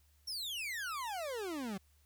40% pulse exponential sweep, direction down, 5640 to 183.2 Hz, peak -37 dBFS, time 0.27-1.78 s, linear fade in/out 10 ms, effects added 73 Hz sine -66 dBFS peak until 2.05 s + white hiss -73 dBFS RMS until 2.05 s

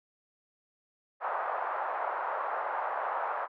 pink band-pass noise, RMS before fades -33 dBFS, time 1.2-3.48 s, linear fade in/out 50 ms, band 640 to 1300 Hz, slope 24 dB/octave, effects high-pass 400 Hz 12 dB/octave

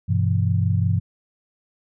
sine chord, E minor, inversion first, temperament equal with one note detuned, 98 / 123.47 / 166.63 Hz, G2 / B2 / E3, 0 / 0 / +19 cents, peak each -19 / -23 / -24 dBFS, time 0.08-1 s, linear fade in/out 20 ms, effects none

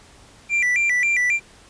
triangle tone with vibrato, 2161 Hz, C#7, 45 cents flat, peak -15 dBFS, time 0.49-1.4 s, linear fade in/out 50 ms, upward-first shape square, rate 3.7 Hz, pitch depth 160 cents each way, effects pink hiss -49 dBFS RMS until 1.69 s + resampled to 22050 Hz

